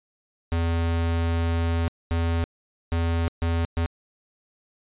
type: tone bursts at uneven times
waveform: square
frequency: 83.6 Hz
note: E2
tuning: 25 cents sharp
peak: -22 dBFS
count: 5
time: 0.52-1.88 / 2.11-2.44 / 2.92-3.28 / 3.42-3.65 / 3.77-3.86 s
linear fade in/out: 0 ms
effects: resampled to 8000 Hz